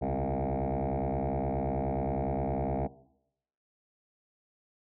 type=tone with frequency modulation; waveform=sine; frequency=264.4 Hz; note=C4; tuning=18 cents sharp; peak=-26 dBFS; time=0.01-2.88 s; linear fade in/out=20 ms; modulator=67.3 Hz; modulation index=7.6; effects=noise-tail reverb RT60 0.8 s tail -20 dB re dry + tanh soft clip ceiling -26 dBFS